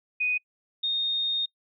sine tone pair in turn, 2489 / 3690 Hz, D#7 / A#7, 0 / -18 cents, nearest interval perfect fifth, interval 682 cents, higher second, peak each -23 / -24 dBFS, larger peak first, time 0.2-0.38 / 0.83-1.46 s, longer second, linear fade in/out 10 ms, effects noise-tail reverb RT60 0.1 s tail -26 dB re dry

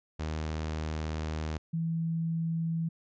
sawtooth / sine tone pair in turn, 78.1 / 164.35 Hz, D#2 / E3, +7 / -5 cents, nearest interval octave + minor second, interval 1288 cents, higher second, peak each -28 dBFS, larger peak neither, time 0.19-1.58 / 1.73-2.89 s, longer first, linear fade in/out 10 ms, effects resampled to 16000 Hz

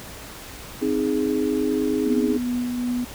sine chord, Ab major, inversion first, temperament equal, 261.6 / 311.1 / 415.3 Hz, C4 / Eb4 / Ab4, 0 / 0 / 0 cents, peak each -24 dBFS, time 0.81-2.38 s, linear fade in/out 20 ms
sine tone with tremolo, 245.4 Hz, B3, 11 cents flat, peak -21 dBFS, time 2.06-3.05 s, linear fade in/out 10 ms, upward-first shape sine, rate 2.6 Hz, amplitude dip 30%
effects pink hiss -39 dBFS RMS until 3.14 s

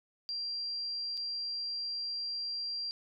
sine tone with dropouts, 4742 Hz, D8, 16 cents sharp, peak -34 dBFS, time 0.29-2.91 s, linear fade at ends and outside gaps 0 ms, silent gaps 1.171-1.175 s, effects none

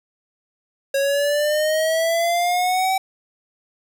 square exponential sweep, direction up, 547 to 769 Hz, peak -18 dBFS, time 0.94-2.98 s, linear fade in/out 5 ms, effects 9-bit

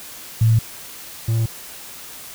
sine / triangle tone pair in turn, 112.3 / 113.28 Hz, A2 / A#2, +36 / -49 cents, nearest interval unison, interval 15 cents, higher second, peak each -11 / -14 dBFS, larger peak first, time 0.41-0.59 / 1.28-1.46 s, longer neither, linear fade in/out 5 ms, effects white hiss -37 dBFS RMS until 2.34 s

